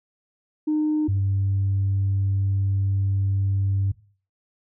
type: tone pair in turn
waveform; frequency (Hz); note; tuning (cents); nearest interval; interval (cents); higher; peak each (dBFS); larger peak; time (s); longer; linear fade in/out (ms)
sine; 305.5 / 97.91; D#4 / G2; -32 / -2; octave + minor sixth; 1970; first; -18; neither; 0.67-1.08 / 1.08-3.92; second; 10
effects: noise-tail reverb RT60 0.4 s tail -18 dB re dry + tanh soft clip ceiling -16 dBFS